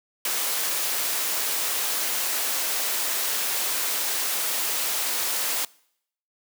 white high-pass noise, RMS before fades -26 dBFS, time 0.25-5.65 s, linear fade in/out 2 ms, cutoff 380 Hz, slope 12 dB/octave, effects noise-tail reverb RT60 0.7 s tail -24 dB re dry

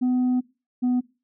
sine tone pair in turn, 251.2 / 248.6 Hz, B3 / B3, +30 / +12 cents, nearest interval unison, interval 18 cents, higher first, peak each -16 dBFS, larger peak neither, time 0.01-0.41 / 0.82-1.01 s, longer first, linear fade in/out 20 ms, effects noise-tail reverb RT60 0.3 s tail -21 dB re dry + tanh soft clip ceiling -18 dBFS

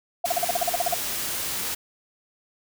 sine tone bursts, 698.5 Hz, F5, in tune, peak -19 dBFS, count 12, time 0.24-0.943 s, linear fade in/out 5 ms, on 21 ms, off 41 ms
white noise, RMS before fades -29 dBFS, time 0.25-1.75 s, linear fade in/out 10 ms
effects none

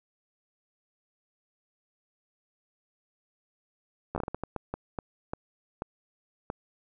slowing click train, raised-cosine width 1 ms, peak -18 dBFS, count 14, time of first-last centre 4.15-6.501 s, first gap 12 ms, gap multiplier 1.4, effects none

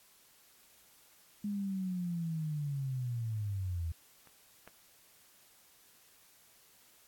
sine linear sweep, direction down, 207.7 to 79.4 Hz, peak -33 dBFS, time 1.44-3.92 s, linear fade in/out 5 ms
clicks, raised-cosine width 0.5 ms, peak -42 / -34 dBFS, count 2, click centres 4.273 / 4.676 s
effects white hiss -63 dBFS RMS until 7.07 s + AAC 64 kbps

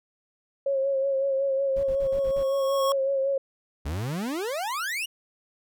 sine tone with vibrato, 544 Hz, C#5, 33 cents flat, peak -22 dBFS, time 0.66-3.38 s, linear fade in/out 5 ms, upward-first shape sine, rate 5.4 Hz, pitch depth 35 cents each way
brown noise bursts, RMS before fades -38 dBFS, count 6, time 1.76-2.435 s, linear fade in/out 5 ms, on 75 ms, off 45 ms
square tone with exponential growth, 1100 Hz, C#6, 14 cents flat, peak -24 dBFS, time 1.77-2.92 s, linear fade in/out 1 ms, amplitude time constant 250 ms
40% pulse exponential sweep, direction up, 65.6 to 2960 Hz, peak -27 dBFS, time 3.85-5.06 s, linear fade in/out 10 ms
effects none

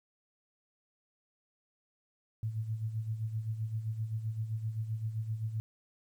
sine tone with tremolo, 110.5 Hz, A2, 8 cents sharp, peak -30 dBFS, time 2.43-5.6 s, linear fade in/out 0 ms, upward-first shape sine, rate 7.7 Hz, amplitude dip 65%, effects 11-bit

